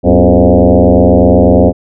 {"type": "tone with frequency modulation", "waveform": "sine", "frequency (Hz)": 164.81, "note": "E3", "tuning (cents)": 0, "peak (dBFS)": -3, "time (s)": [0.03, 1.73], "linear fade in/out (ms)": 50, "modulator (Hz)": 88.3, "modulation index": 5.5, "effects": []}